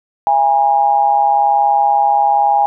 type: tone with amplitude modulation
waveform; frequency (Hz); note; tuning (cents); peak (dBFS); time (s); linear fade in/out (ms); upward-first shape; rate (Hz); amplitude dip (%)
sine; 817; G#5; -29; -6; 0.27-2.66; 0; sine; 141; 70
effects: none